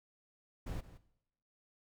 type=noise with echo; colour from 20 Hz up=brown; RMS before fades=-40 dBFS; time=0.66-0.81 s; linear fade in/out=10 ms; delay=170 ms; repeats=1; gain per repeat=-15 dB; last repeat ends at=0.98 s; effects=noise-tail reverb RT60 0.8 s tail -17 dB re dry